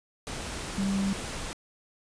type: tone in noise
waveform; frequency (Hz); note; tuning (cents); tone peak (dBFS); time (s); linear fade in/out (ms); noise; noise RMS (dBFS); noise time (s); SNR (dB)
sine; 196; G3; 0; -25; 0.78-1.13; 0; pink; -36; 0.27-1.53; +8
effects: resampled to 22050 Hz